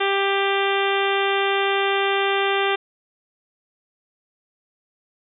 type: harmonic tone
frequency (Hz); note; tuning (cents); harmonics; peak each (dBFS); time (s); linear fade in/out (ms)
394.5; G4; +11; 1 / 2 / 3 / 4 / 5 / 6 / 7 / 8 / 9; -22 / -25 / -27 / -28 / -29 / -30 / -30 / -31 / -32; 0-2.76; 10
effects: none